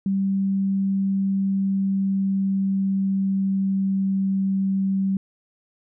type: tone with pitch glide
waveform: sine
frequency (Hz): 194.7 to 193.36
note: G3 to G3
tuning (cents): -12 to -23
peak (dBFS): -19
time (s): 0.06-5.17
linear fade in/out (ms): 2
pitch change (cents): -11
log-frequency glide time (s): 1.33-4.44
effects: none